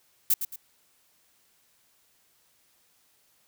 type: noise with echo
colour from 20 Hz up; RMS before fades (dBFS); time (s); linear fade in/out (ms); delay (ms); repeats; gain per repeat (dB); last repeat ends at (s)
violet; -21; 0.3-0.34; 5; 110; 2; -9; 0.56
effects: white hiss -66 dBFS RMS until 3.47 s